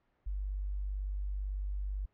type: tone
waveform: sine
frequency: 49 Hz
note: G1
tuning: in tune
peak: -33 dBFS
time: 0.26-2.06 s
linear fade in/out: 10 ms
effects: pink hiss -75 dBFS RMS until 2.13 s + low-pass 2000 Hz 12 dB/octave